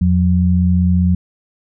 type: tone pair together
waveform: sine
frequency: 85 / 180.1 Hz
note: F2 / F#3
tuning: -46 / -46 cents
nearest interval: octave + minor second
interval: 1300 cents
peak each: -13 dBFS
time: 0.01-1.15 s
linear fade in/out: 5 ms
effects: none